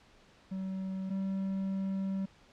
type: tone pair in turn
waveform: triangle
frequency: 190 / 192.87 Hz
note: F#3 / G3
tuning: +46 / -28 cents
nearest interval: unison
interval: 26 cents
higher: second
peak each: -32 / -29 dBFS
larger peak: second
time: 0.51-1.1 / 1.1-2.26 s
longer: second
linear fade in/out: 10 ms
effects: pink hiss -61 dBFS RMS until 2.52 s + low-pass 5000 Hz 12 dB/octave